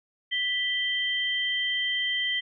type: tone pair together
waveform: sine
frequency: 1975.5 / 3136 Hz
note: B6 / G7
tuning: 0 / 0 cents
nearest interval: minor sixth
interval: 800 cents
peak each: -28 / -27 dBFS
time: 0.31-2.41 s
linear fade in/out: 20 ms
effects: none